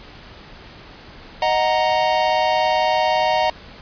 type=chord; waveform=square; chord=D# minor; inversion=none; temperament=equal; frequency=622.3 / 740 / 932.3 Hz; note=D#5 / F#5 / A#5; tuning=0 / 0 / 0 cents; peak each=-21 dBFS; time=1.42-3.5 s; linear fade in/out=2 ms; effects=pink hiss -41 dBFS RMS until 3.81 s + resampled to 11025 Hz